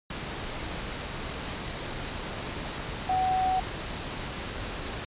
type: tone in noise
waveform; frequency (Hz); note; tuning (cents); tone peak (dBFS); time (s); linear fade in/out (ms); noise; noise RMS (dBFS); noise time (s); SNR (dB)
sine; 749; F#5; +21; -23; 3.09-3.6; 5; pink; -35; 0.1-5.05; +9
effects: resampled to 8000 Hz